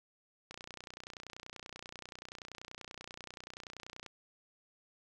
click train, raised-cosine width 0.2 ms, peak -28 dBFS, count 109, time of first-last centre 0.51-4.063 s, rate 30.4 Hz, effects none

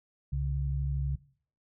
sine tone pair together, 66.2 / 138.59 Hz, C2 / C#3, +21 / 0 cents, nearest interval octave + minor second, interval 1279 cents, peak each -31 / -31 dBFS, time 0.32-1.16 s, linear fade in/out 10 ms, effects noise-tail reverb RT60 0.5 s tail -18 dB re dry

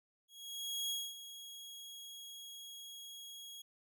sawtooth tone with ADSR envelope, 3308 Hz, G#7, 8 cents flat, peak -32 dBFS, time 0.28-3.62 s, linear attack 620 ms, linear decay 240 ms, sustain -13 dB, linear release 6 ms, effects none

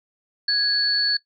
sine tone pair together, 1661.2 / 4435 Hz, G#6 / C#8, 0 / 0 cents, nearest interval octave + perfect fourth, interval 1700 cents, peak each -25 / -18 dBFS, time 0.48-1.17 s, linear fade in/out 5 ms, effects noise-tail reverb RT60 0.1 s tail -19 dB re dry

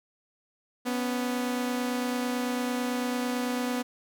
sawtooth tone pair together, 246.9 / 275.9 Hz, B3 / C#4, 0 / -8 cents, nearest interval major second, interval 192 cents, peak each -24 / -32 dBFS, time 0.85-3.83 s, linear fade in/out 20 ms, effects none

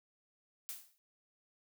blue noise with exponential decay, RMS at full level -40 dBFS, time 0.69-0.98 s, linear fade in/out 0 ms, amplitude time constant 62 ms, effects none

